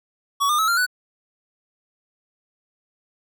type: tone with pitch steps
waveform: square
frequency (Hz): 1127 / 1207.9 / 1294.6 / 1387.5 / 1487.1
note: C#6 / D6 / E6 / F6 / F#6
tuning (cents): +28 / +48 / -32 / -12 / +8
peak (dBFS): -18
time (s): 0.4-0.865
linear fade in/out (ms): 20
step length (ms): 93
effects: none